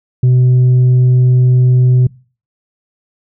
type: tone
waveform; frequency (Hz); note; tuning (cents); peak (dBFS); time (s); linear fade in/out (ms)
sine; 126.1; B2; +36; -3; 0.23-2.07; 5
effects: noise-tail reverb RT60 0.4 s tail -25 dB re dry + tanh soft clip ceiling -5 dBFS